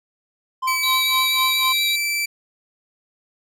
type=tone with tremolo; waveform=triangle; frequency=1039 Hz; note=C6; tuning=12 cents flat; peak=-17 dBFS; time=0.62-1.73 s; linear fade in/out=10 ms; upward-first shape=sine; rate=4 Hz; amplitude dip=90%
type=tone with pitch glide; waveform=sawtooth; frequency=2294 to 2329 Hz; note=D7 to D7; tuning=-41 to -15 cents; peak=-17 dBFS; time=0.67-2.26 s; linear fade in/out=10 ms; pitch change=+26 cents; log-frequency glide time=0.83-1.7 s
type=tone with vibrato; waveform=square; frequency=3865 Hz; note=B7; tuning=38 cents flat; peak=-21 dBFS; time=0.83-1.96 s; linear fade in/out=5 ms; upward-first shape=sine; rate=8.3 Hz; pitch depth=24 cents each way
effects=none